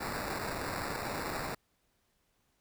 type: noise with sample-and-hold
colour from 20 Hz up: blue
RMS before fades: -37 dBFS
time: 0-1.55 s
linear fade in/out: 10 ms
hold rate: 3150 Hz
effects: pink hiss -75 dBFS RMS until 2.6 s